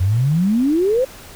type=exponential sweep; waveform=sine; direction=up; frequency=87.31 to 541 Hz; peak=-13 dBFS; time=0-1.05 s; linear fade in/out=10 ms; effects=pink hiss -39 dBFS RMS until 1.35 s